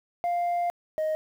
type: tone pair in turn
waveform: sine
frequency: 698.5 / 623.9 Hz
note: F5 / D#5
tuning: 0 / +5 cents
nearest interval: major second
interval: 195 cents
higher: first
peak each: -21 / -22 dBFS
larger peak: first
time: 0.24-0.7 / 0.98-1.15 s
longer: first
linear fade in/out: 0 ms
effects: tanh soft clip ceiling -23 dBFS + 9-bit